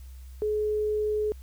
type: tone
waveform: sine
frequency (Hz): 424.5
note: G#4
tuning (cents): +38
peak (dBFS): -24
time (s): 0.42-1.32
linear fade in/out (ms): 0
effects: added 64 Hz sine -41 dBFS peak until 1.42 s + white hiss -60 dBFS RMS until 1.42 s